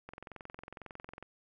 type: click train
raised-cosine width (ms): 0.5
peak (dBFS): -30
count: 26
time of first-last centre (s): 0.09-1.226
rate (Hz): 22
effects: none